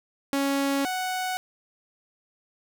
sawtooth tone pair in turn, 277.2 / 741.5 Hz, C#4 / F#5, 0 / +4 cents, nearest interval octave + perfect fourth, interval 1704 cents, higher second, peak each -19 / -23 dBFS, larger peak first, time 0.33-0.85 / 0.85-1.37 s, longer neither, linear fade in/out 0 ms, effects none

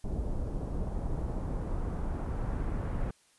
brown noise with low-pass filter sweep, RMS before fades -33 dBFS, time 0.04-3.11 s, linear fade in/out 5 ms, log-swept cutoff 610 to 1600 Hz, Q 0.97, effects white hiss -65 dBFS RMS until 3.38 s + resampled to 24000 Hz

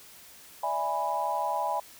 sine chord, E dominant seventh, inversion third, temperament equal with one note detuned, 587.3 / 659.3 / 826.8 / 987.8 Hz, D5 / E5 / G#5 / B5, 0 / 0 / -8 / 0 cents, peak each -36 / -34 / -30 / -31 dBFS, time 0.63-1.8 s, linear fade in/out 5 ms, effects white hiss -51 dBFS RMS until 1.99 s

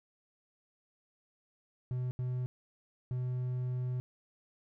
triangle tone bursts at uneven times, 125.7 Hz, B2, 31 cents sharp, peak -30 dBFS, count 3, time 1.91-2.11 / 2.19-2.46 / 3.11-4 s, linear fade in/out 0 ms, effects none

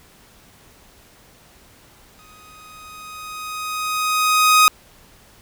sawtooth tone with exponential growth, 1252 Hz, D#6, 10 cents sharp, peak -5 dBFS, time 2.19-4.68 s, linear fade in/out 0 ms, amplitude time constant 540 ms, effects pink hiss -50 dBFS RMS until 5.41 s

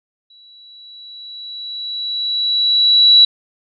sine tone with exponential growth, 3922 Hz, B7, 13 cents flat, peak -4 dBFS, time 0.3-3.25 s, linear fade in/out 5 ms, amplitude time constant 640 ms, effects none

